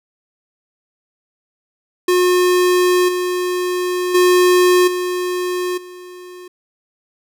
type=tone with level steps; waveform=square; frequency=360 Hz; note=F#4; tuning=47 cents flat; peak=-12 / -18 / -10 / -19 / -34 dBFS; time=2.08-6.48 s; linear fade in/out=5 ms; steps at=3.08 / 4.14 / 4.87 / 5.77 s; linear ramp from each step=10 ms; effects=none